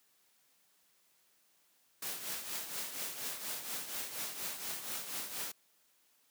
white noise with tremolo, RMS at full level -38 dBFS, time 2.02-5.52 s, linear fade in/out 5 ms, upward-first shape triangle, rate 4.2 Hz, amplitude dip 65%, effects white hiss -71 dBFS RMS until 6.3 s + high-pass 150 Hz 12 dB/octave

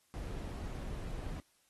brown noise, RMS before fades -41 dBFS, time 0.14-1.4 s, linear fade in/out 0 ms, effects white hiss -72 dBFS RMS until 1.69 s + AAC 32 kbps

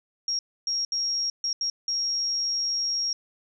sine tone bursts at uneven times, 5588 Hz, F8, in tune, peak -24 dBFS, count 6, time 0.28-0.39 / 0.67-0.85 / 0.92-1.3 / 1.44-1.53 / 1.61-1.7 / 1.88-3.13 s, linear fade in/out 2 ms, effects none

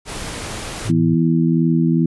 pink noise, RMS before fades -28 dBFS, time 0.05-0.92 s, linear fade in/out 50 ms
sine tone, 110 Hz, A2, in tune, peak -22 dBFS, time 0.85-1.15 s, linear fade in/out 10 ms
harmonic tone, 82.41 Hz, E2, in tune, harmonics 2 / 3 / 4, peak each -15 / -18 / -20 dBFS, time 0.89-2.06 s, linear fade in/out 5 ms
effects resampled to 24000 Hz

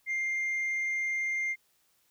sine tone, 2106 Hz, C7, 11 cents sharp, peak -26 dBFS, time 0.06-1.56 s, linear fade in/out 50 ms, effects tanh soft clip ceiling -27 dBFS + white hiss -70 dBFS RMS until 2.1 s

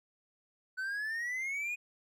triangle exponential sweep, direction up, 1500 to 2489 Hz, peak -32 dBFS, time 0.77-1.76 s, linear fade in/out 20 ms, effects none

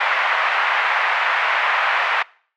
white band-pass noise, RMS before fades -19 dBFS, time 0-2.23 s, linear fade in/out 10 ms, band 730 to 2200 Hz, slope 24 dB/octave, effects noise-tail reverb RT60 0.5 s tail -23 dB re dry

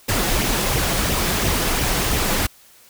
pink noise with flanger, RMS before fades -20 dBFS, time 0.08-2.47 s, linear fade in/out 10 ms, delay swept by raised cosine 0.33 to 6.03 ms, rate 2.9 Hz, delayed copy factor +0.5, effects white hiss -50 dBFS RMS until 2.89 s

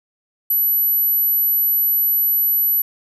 sine tone, 11840 Hz, F#9, in tune, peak -14 dBFS, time 0.5-2.82 s, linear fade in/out 5 ms, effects none

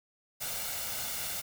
white noise with comb filter, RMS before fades -36 dBFS, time 0.4-1.42 s, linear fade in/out 20 ms, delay 1.4 ms, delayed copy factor +0.55, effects none

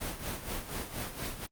pink noise with tremolo, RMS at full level -35 dBFS, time 0-1.47 s, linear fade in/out 20 ms, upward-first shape sine, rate 4.2 Hz, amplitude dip 65%, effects Opus 32 kbps

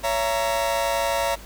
40% pulse chord, A# diminished, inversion first, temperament just, 559.4 / 671.3 / 932.3 Hz, C#5 / E5 / A#5, +16 / +31 / 0 cents, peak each -25 dBFS, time 0.03-1.36 s, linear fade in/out 20 ms, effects added 50 Hz sine -40 dBFS peak until 1.45 s + pink hiss -44 dBFS RMS until 1.45 s

